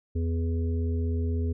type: harmonic tone with a mistuned harmonic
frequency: 83.2 Hz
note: E2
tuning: 17 cents sharp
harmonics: 1 / 3 / 5 / 6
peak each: -25 / -34 / -37 / -48 dBFS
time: 0.15-1.53 s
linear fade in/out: 10 ms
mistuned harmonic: 6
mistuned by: -24 cents
effects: none